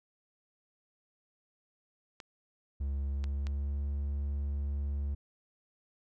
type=clicks; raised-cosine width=0.2 ms; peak=-27 dBFS; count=3; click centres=2.202 / 3.241 / 3.469 s
type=tone with pitch glide; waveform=triangle; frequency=69.4 to 70.94 Hz; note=C#2 to C#2; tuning=+3 to +41 cents; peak=-29 dBFS; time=2.8-5.15 s; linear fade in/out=10 ms; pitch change=+38 cents; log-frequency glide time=3.07-3.82 s
effects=none